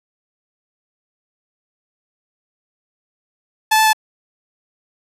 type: tone with pitch steps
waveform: sawtooth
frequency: 870 / 875 / 869 Hz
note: A5 / A5 / A5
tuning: -20 / -10 / -22 cents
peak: -7 dBFS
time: 3.71-3.932 s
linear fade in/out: 10 ms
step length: 74 ms
effects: resampled to 32000 Hz + 7-bit